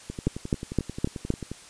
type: two click trains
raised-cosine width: 3 ms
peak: -20 / -9 dBFS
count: 17 / 5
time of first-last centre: 0.1-1.516 / 0.27-1.304 s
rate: 11.3 / 3.87 Hz
effects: white hiss -48 dBFS RMS until 1.69 s + resampled to 22050 Hz